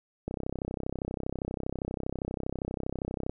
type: click train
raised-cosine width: 2 ms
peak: -19 dBFS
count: 99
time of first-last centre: 0.28-3.295 s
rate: 32.5 Hz
effects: none